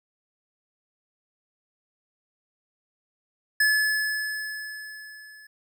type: tone with level ramp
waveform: square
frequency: 1718 Hz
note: A6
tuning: 42 cents flat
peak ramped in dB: -18 to -47 dBFS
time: 3.6-5.47 s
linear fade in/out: 5 ms
effects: none